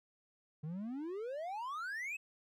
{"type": "exponential sweep", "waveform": "triangle", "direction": "up", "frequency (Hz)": [146.83, 2637], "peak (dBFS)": -37, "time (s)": [0.63, 2.17], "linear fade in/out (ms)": 10, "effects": []}